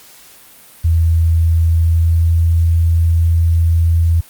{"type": "tone with pitch glide", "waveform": "sine", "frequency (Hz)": [82.41, 83.22], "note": ["E2", "E2"], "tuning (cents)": [0, 17], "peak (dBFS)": -9, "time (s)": [0.84, 4.21], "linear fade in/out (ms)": 10, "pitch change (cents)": 17, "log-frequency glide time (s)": [1.6, 2.33], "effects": ["white hiss -42 dBFS RMS until 4.29 s", "Opus 48 kbps"]}